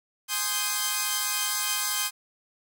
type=chord; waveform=5% pulse; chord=Ab major seventh; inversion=none; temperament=equal; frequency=830.6 / 1046.5 / 1244.5 / 1568 Hz; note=Ab5 / C6 / Eb6 / G6; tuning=0 / 0 / 0 / 0 cents; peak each=-23 / -18 / -20 / -19 dBFS; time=0.28-2.11 s; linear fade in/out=50 ms; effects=none